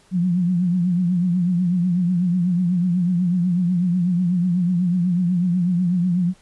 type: tone with vibrato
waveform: sine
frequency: 177.9 Hz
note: F3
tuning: 32 cents sharp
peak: -16 dBFS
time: 0.11-6.34 s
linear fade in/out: 50 ms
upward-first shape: triangle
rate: 8.1 Hz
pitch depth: 94 cents each way
effects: pink hiss -55 dBFS RMS until 6.41 s + resampled to 24000 Hz